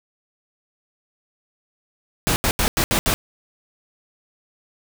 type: noise bursts at uneven times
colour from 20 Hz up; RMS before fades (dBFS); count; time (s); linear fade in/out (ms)
pink; -19; 6; 2.27-2.36 / 2.44-2.51 / 2.59-2.68 / 2.77-2.84 / 2.91-2.99 / 3.06-3.14; 0
effects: none